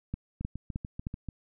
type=two click trains; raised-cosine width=5 ms; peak=-24 / -20 dBFS; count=7 / 4; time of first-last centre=0.41-1.287 / 0.14-1.069 s; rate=6.84 / 3.23 Hz; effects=none